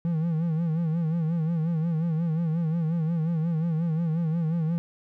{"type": "tone with vibrato", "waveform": "triangle", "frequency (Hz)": 163.8, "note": "E3", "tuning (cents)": -11, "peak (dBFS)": -21, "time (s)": [0.05, 4.78], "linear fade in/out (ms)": 0, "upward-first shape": "sine", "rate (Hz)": 5.6, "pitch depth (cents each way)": 89, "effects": []}